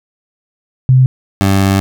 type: tone pair in turn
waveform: sine / 20% pulse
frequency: 129.4 / 97.28 Hz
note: C3 / G2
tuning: -19 / -13 cents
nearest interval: perfect fourth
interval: 494 cents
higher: first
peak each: -4 dBFS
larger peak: neither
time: 0.89-1.06 / 1.41-1.8 s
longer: second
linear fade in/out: 0 ms
effects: none